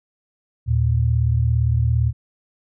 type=tone pair together; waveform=sine; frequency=78.99 / 116.54 Hz; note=D#2 / A#2; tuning=+27 / 0 cents; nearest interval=perfect fifth; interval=673 cents; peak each=-19 / -17 dBFS; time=0.66-2.13 s; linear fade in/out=50 ms; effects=none